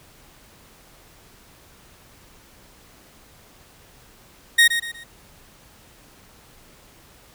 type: tone with echo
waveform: 30% pulse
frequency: 1864.7 Hz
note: A#6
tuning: in tune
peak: -8 dBFS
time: 4.58-4.68 s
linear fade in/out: 10 ms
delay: 120 ms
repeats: 3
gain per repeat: -9 dB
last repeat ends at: 5.04 s
effects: pink hiss -51 dBFS RMS until 7.34 s